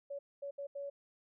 sine tone bursts at uneven times, 563 Hz, C#5, 27 cents sharp, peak -39 dBFS, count 4, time 0.1-0.19 / 0.42-0.51 / 0.58-0.67 / 0.75-0.9 s, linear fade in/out 10 ms, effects none

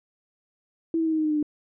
sine tone with pitch steps, 328.6 / 324.1 / 319.6 / 315.2 / 310.9 / 306.6 / 302.4 / 298.2 Hz, E4 / E4 / D#4 / D#4 / D#4 / D#4 / D#4 / D4, -5 / -29 / +47 / +23 / -1 / -25 / -49 / +27 cents, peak -21 dBFS, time 0.94-1.428 s, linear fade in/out 2 ms, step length 61 ms, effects none

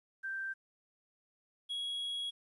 sine / triangle tone pair in turn, 1568 / 3322 Hz, G6 / G#7, 0 / 0 cents, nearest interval octave + minor second, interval 1300 cents, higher second, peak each -36 / -34 dBFS, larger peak second, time 0.23-0.54 / 1.69-2.31 s, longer second, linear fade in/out 20 ms, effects resampled to 24000 Hz + 12-bit

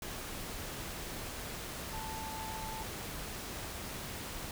sine tone in noise, 880 Hz, A5, in tune, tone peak -42 dBFS, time 1.93-2.83 s, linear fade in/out 2 ms, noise pink, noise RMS -42 dBFS, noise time 0.02-4.51 s, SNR -3 dB, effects none

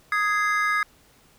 triangle chord, Ab major, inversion second, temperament just, 1245.9 / 1661.2 / 2077 Hz, Eb6 / Ab6 / C7, +2 / 0 / -13 cents, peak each -22 / -23 / -25 dBFS, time 0.12-0.83 s, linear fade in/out 2 ms, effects pink hiss -57 dBFS RMS until 1.38 s

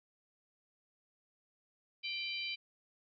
harmonic tone with a mistuned harmonic, 787 Hz, G5, 7 cents sharp, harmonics 3 / 4 / 5 / 6, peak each -40 / -42 / -44 / -46 dBFS, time 2.03-2.56 s, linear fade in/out 20 ms, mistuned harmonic 4, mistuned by -47 cents, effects none

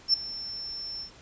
sine tone with ADSR envelope, 5370 Hz, E8, 31 cents sharp, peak -16 dBFS, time 0.08-1.11 s, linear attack 57 ms, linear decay 6 ms, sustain -18 dB, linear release 100 ms, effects pink hiss -52 dBFS RMS until 1.21 s + resampled to 16000 Hz

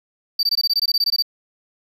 triangle tone bursts, 4633 Hz, D8, 24 cents flat, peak -14 dBFS, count 14, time 0.39-1.224 s, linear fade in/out 5 ms, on 41 ms, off 20 ms, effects 9-bit

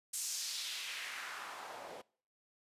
white noise with band-pass filter sweep, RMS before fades -43 dBFS, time 0.13-2.02 s, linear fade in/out 10 ms, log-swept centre 8200 to 490 Hz, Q 1.7, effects noise-tail reverb RT60 0.5 s tail -24 dB re dry + resampled to 32000 Hz

